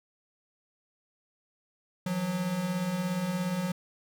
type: beating tone pair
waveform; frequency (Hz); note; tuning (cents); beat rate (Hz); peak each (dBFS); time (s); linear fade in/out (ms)
square; 164.81 / 181.81; E3 / F#3; 0 / -30; 17; -37 / -30; 2.06-3.72; 5
effects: none